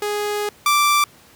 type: tone pair in turn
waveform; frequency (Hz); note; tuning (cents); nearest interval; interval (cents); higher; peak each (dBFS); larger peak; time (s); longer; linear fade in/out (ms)
sawtooth; 415.3 / 1172.6; G#4 / D6; 0 / -3; octave + tritone; 1797; second; -17 / -10; second; 0.02-0.49 / 0.66-1.04; first; 2
effects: pink hiss -49 dBFS RMS until 1.35 s + high-pass 80 Hz 12 dB/octave